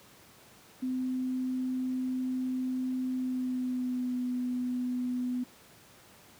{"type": "tone with pitch glide", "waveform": "sine", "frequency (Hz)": [256.2, 249.1], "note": ["C4", "B3"], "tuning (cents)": [-36, 15], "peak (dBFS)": -29, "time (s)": [0.82, 5.44], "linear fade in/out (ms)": 10, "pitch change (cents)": -49, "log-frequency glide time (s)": [3.14, 4.2], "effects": ["pink hiss -56 dBFS RMS until 6.39 s", "high-pass 100 Hz 12 dB/octave"]}